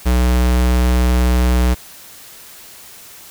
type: tone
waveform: square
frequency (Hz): 61.74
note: B1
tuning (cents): 0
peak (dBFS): -12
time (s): 0.05-1.75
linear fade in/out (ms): 20
effects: white hiss -39 dBFS RMS until 3.3 s